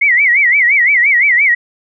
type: tone with vibrato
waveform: sine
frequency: 2093 Hz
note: C7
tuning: in tune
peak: -7 dBFS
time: 0.01-1.55 s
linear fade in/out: 10 ms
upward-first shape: sine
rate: 5.8 Hz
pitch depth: 180 cents each way
effects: none